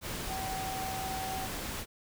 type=tone in noise; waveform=sine; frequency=762 Hz; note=G5; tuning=49 cents flat; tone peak=-36 dBFS; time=0.27-1.49 s; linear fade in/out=50 ms; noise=pink; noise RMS=-38 dBFS; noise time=0.01-1.86 s; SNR=-1 dB; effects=none